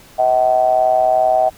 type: ring-modulated tone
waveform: triangle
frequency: 61.3 Hz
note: B1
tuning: 12 cents flat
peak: -6 dBFS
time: 0.18-1.5 s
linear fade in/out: 20 ms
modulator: 698 Hz
effects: pink hiss -44 dBFS RMS until 1.57 s